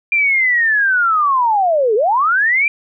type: linear two-way sweep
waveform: sine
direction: down then up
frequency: 2395 to 404.3 to 2395 Hz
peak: -11 dBFS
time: 0.12-2.68 s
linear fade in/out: 2 ms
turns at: 1.95 s
effects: none